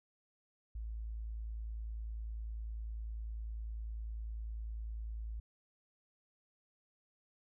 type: tone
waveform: sine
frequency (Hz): 55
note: A1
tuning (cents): 0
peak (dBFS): -39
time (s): 0.75-5.4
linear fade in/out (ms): 5
effects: none